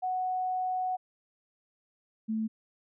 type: tone pair in turn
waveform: sine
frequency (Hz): 740 / 220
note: F#5 / A3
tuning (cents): 0 / 0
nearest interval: octave + major sixth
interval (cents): 2100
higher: first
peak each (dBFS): -28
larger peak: neither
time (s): 0.02-0.97 / 2.28-2.48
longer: first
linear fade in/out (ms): 20
effects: none